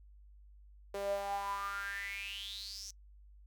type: tone with high-pass filter sweep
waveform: sawtooth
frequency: 199.3 Hz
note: G3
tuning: 29 cents sharp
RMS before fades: -40 dBFS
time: 0.94-2.91 s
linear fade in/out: 5 ms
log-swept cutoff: 480 to 6000 Hz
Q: 9.5
effects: noise-tail reverb RT60 0.1 s tail -25 dB re dry + added 50 Hz sine -55 dBFS peak until 3.46 s